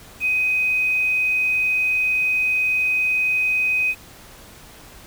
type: tone with quantisation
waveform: sine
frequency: 2511 Hz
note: D#7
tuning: 15 cents sharp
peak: -17 dBFS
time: 0.2-3.95 s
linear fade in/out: 50 ms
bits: 7
effects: pink hiss -44 dBFS RMS until 5.06 s

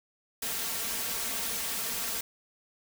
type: noise with comb filter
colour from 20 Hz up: white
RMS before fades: -33 dBFS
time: 0.42-2.21 s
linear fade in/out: 5 ms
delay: 4.4 ms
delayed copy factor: +0.6
effects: none

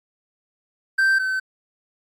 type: tone pair in turn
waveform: triangle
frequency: 1563 / 1529.9 Hz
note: G6 / G6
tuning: -6 / -43 cents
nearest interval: unison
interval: 37 cents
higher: first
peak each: -13 / -19 dBFS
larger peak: first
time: 0.98-1.19 / 1.19-1.4 s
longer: neither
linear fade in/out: 10 ms
effects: AAC 64 kbps

